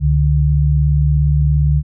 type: tone pair together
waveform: sine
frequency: 69.4 / 146.59 Hz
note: C#2 / D3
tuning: +3 / -3 cents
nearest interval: octave + minor second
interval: 1294 cents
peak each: -13 dBFS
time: 0-1.83 s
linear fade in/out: 50 ms
effects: none